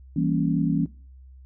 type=chord; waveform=sine; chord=E diminished seventh; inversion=none; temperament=equal; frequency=164.81 / 196 / 233.1 / 277.2 Hz; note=E3 / G3 / Bb3 / Db4; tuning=0 / 0 / 0 / 0 cents; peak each=-24 / -29 / -27 / -25 dBFS; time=0.16-0.86 s; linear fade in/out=5 ms; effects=noise-tail reverb RT60 0.4 s tail -20 dB re dry + added 65 Hz sine -44 dBFS peak until 1.45 s